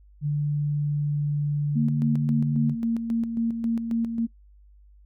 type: tone with pitch glide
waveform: sine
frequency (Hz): 146.83 to 145.82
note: D3 to D3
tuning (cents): 0 to -12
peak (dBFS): -22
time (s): 0.21-2.76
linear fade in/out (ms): 50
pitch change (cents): -12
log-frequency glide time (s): 0.39-2.49
type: tone with tremolo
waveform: sine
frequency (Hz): 230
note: A#3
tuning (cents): -23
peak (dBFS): -21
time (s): 1.75-4.27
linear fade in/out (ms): 20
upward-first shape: square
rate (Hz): 3.7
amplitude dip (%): 50
effects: noise-tail reverb RT60 0.1 s tail -23 dB re dry + added 50 Hz sine -50 dBFS peak until 5.05 s

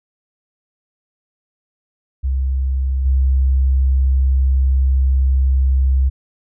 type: tone with level steps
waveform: sine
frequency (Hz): 66.1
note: C2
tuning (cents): +18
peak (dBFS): -15 / -11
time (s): 2.23-6.1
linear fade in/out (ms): 20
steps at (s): 3.05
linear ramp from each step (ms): 10
effects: none

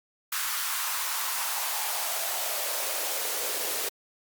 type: noise with high-pass filter sweep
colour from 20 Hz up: white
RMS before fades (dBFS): -30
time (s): 0.32-3.89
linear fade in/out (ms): 5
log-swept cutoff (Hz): 1300 to 410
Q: 2.7
effects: Opus 48 kbps

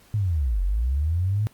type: linear two-way sweep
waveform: sine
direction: down then up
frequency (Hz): 110 to 43.04 to 110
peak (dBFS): -20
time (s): 0.14-1.47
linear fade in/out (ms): 0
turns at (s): 0.62
effects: pink hiss -55 dBFS RMS until 1.53 s + Opus 48 kbps

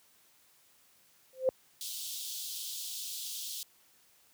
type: tone with exponential growth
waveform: sine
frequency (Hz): 520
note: C5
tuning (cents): -11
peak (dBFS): -20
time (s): 1.33-1.49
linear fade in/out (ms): 1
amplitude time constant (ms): 34
type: high-pass noise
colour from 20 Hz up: pink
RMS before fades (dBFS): -40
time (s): 1.81-3.63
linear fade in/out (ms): 0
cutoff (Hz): 3200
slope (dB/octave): 48
effects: white hiss -65 dBFS RMS until 4.33 s + high-pass 60 Hz 12 dB/octave

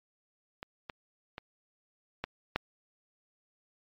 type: clicks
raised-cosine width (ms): 0.3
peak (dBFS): -23 / -22 / -23 / -16 / -11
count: 5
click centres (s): 0.629 / 0.898 / 1.381 / 2.24 / 2.56
effects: low-pass 4000 Hz 12 dB/octave + MP3 64 kbps

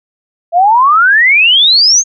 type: exponential sweep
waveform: sine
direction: up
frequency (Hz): 659.3 to 6580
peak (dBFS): -4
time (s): 0.52-2.04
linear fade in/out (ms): 50
effects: none

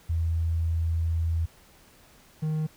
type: tone pair in turn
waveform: sine / triangle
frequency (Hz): 82.41 / 155.57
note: E2 / D#3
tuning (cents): 0 / 0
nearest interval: major seventh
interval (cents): 1100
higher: second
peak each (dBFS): -23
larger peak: neither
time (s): 0.09-1.46 / 2.42-2.67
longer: first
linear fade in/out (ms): 10
effects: pink hiss -56 dBFS RMS until 2.76 s

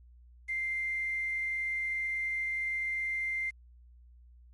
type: tone with quantisation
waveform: sine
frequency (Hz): 2093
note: C7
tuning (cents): 0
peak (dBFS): -30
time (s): 0.48-3.51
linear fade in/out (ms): 20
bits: 9
effects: added 60 Hz sine -53 dBFS peak until 4.53 s + MP3 48 kbps

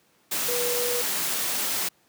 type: tone in noise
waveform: sine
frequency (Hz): 486.5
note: B4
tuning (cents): -26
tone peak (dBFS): -27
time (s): 0.48-1.02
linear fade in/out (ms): 10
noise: white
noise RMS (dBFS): -27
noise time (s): 0.31-1.89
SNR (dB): -3
effects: pink hiss -63 dBFS RMS until 2.08 s + high-pass 150 Hz 12 dB/octave

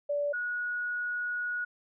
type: tone pair in turn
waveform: sine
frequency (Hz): 579 / 1456.4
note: D5 / F#6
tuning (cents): -25 / -28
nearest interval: octave + major third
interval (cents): 1597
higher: second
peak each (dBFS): -27 / -30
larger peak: first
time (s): 0.09-0.33 / 0.33-1.65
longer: second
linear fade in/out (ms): 10
effects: none

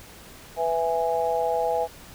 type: harmonic tone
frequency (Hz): 165.4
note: E3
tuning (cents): +6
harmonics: 3 / 4 / 5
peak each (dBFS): -26 / -26 / -26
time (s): 0.56-1.88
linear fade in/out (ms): 50
effects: pink hiss -46 dBFS RMS until 2.14 s

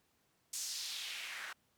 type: noise with band-pass filter sweep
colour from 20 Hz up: white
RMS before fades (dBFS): -43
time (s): 0.53-1.53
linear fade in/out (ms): 5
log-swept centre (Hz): 7000 to 1500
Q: 2.1
effects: pink hiss -75 dBFS RMS until 1.77 s + high-pass 80 Hz 12 dB/octave

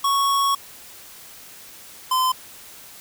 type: tone pair in turn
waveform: square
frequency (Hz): 1108.7 / 1028.4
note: C#6 / C6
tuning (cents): 0 / -30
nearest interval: minor second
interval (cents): 130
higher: first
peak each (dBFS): -18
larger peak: neither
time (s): 0.04-0.55 / 2.11-2.32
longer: first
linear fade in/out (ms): 5
effects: white hiss -43 dBFS RMS until 3 s

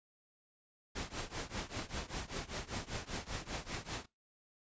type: noise with tremolo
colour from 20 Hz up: pink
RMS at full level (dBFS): -38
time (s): 0.95-4.06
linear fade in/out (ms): 10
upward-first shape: triangle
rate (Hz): 5.1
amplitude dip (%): 95
effects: noise-tail reverb RT60 0.2 s tail -20 dB re dry + resampled to 16000 Hz

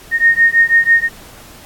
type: beating tone pair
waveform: sine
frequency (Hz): 1845 / 1851.1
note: A#6 / A#6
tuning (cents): -18 / -13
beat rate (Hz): 6.1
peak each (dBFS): -11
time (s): 0.11-1.09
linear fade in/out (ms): 50
effects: pink hiss -39 dBFS RMS until 1.65 s + AAC 64 kbps

